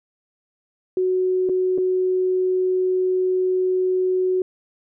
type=tone with dropouts; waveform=sine; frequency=370 Hz; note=F#4; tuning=in tune; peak=-17 dBFS; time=0.97-4.42 s; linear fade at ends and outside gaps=2 ms; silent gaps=1.49-1.495 / 1.778-1.783 s; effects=none